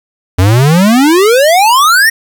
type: exponential sweep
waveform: square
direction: up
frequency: 87.6 to 1900 Hz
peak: -5 dBFS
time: 0.38-2.1 s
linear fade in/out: 10 ms
effects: 7-bit